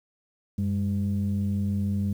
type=tone pair together; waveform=sine; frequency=95.15 / 201.3 Hz; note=F#2 / G3; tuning=+49 / +46 cents; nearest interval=octave + minor second; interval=1297 cents; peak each=-25 dBFS; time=0.58-2.13 s; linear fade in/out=5 ms; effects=tanh soft clip ceiling -19 dBFS + 9-bit